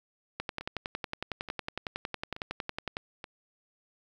two click trains, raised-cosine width 0.3 ms, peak -24 / -17 dBFS, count 4 / 29, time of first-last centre 0.61-3.242 / 0.4-2.969 s, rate 1.14 / 10.9 Hz, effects 9-bit

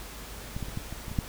clicks, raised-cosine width 5 ms, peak -21 / -21 / -28 / -19 / -26 / -25 / -23 / -13 dBFS, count 8, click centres 0.565 / 0.627 / 0.685 / 0.774 / 0.926 / 1.082 / 1.116 / 1.188 s, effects added 50 Hz sine -44 dBFS peak until 1.28 s + pink hiss -43 dBFS RMS until 1.28 s

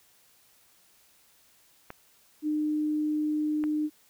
clicks, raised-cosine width 0.5 ms, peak -24 dBFS, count 2, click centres 1.904 / 3.639 s
sine tone, 303.3 Hz, D#4, 44 cents flat, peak -25 dBFS, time 2.42-3.9 s, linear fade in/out 50 ms
effects white hiss -62 dBFS RMS until 4.09 s

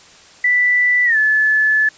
sine tone with pitch glide, 1975.5 to 1729.7 Hz, B6 to A6, 0 to -30 cents, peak -11 dBFS, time 0.44-1.89 s, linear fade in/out 5 ms, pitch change -230 cents, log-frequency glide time 1.05-1.17 s, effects white hiss -44 dBFS RMS until 1.97 s + resampled to 16000 Hz

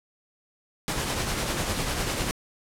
pink noise with tremolo, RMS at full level -26 dBFS, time 0.88-2.31 s, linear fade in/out 0 ms, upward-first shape triangle, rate 10 Hz, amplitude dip 45%, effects low-pass 11000 Hz 12 dB/octave

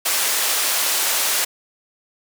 white band-pass noise, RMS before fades -20 dBFS, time 0.05-1.45 s, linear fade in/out 10 ms, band 500 to 14000 Hz, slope 12 dB/octave, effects none

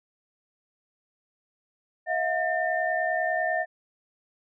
sine tone cluster, 645 / 715 / 1802 Hz, E5 / F5 / A6, -38 / +41 / +41 cents, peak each -28 dBFS, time 2.06-3.66 s, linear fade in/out 50 ms, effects none

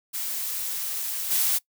blue noise with level steps, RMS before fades -30 / -23 dBFS, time 0.13-1.59 s, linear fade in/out 20 ms, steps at 1.3 s, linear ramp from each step 20 ms, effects noise-tail reverb RT60 0.1 s tail -22 dB re dry

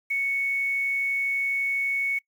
sine tone with quantisation, 2217 Hz, C#7, in tune, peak -23 dBFS, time 0.1-2.19 s, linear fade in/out 10 ms, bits 8, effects noise-tail reverb RT60 0.1 s tail -24 dB re dry

